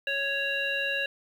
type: harmonic tone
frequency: 554.4 Hz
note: C#5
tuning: in tune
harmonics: 1 / 3 / 5 / 7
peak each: -35 / -30 / -30 / -38 dBFS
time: 0.07-1.06 s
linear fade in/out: 2 ms
effects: 9-bit